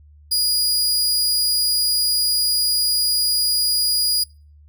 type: tone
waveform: sawtooth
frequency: 4890 Hz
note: D#8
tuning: 31 cents flat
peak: -14 dBFS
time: 0.31-4.24 s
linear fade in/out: 10 ms
effects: noise-tail reverb RT60 0.4 s tail -26 dB re dry + added 74 Hz sine -45 dBFS peak until 4.68 s